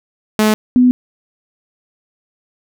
sawtooth / sine tone pair in turn, 214.8 / 249.5 Hz, A3 / B3, -41 / +18 cents, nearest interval minor third, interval 259 cents, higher second, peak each -6 dBFS, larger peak neither, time 0.39-0.54 / 0.76-0.91 s, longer neither, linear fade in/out 0 ms, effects none

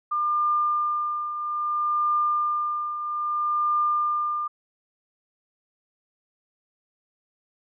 sine tone with tremolo, 1200 Hz, D6, 37 cents sharp, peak -19 dBFS, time 0.11-4.48 s, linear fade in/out 10 ms, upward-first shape triangle, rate 0.61 Hz, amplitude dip 65%, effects none

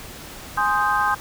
sine chord, Ab major seventh, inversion none, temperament equal, 830.6 / 1046.5 / 1244.5 / 1568 Hz, Ab5 / C6 / Eb6 / G6, 0 / 0 / 0 / 0 cents, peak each -23 dBFS, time 0.57-1.15 s, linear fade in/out 10 ms, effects pink hiss -38 dBFS RMS until 1.2 s

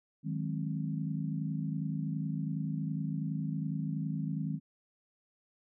sine chord, Ab dominant seventh, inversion second, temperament equal with one note detuned, 155.56 / 185 / 207.7 / 265 Hz, Eb3 / Gb3 / Ab3 / C4, 0 / 0 / 0 / +22 cents, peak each -34 / -40 / -39 / -40 dBFS, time 0.23-4.6 s, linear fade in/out 50 ms, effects none

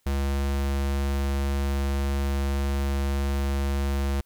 square tone, 69.3 Hz, C#2, in tune, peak -24 dBFS, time 0.06-4.21 s, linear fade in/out 5 ms, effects white hiss -69 dBFS RMS until 4.25 s

